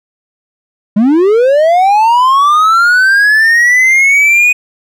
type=linear sweep; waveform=triangle; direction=up; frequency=196 to 2489 Hz; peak=-3 dBFS; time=0.96-4.53 s; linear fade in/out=10 ms; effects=none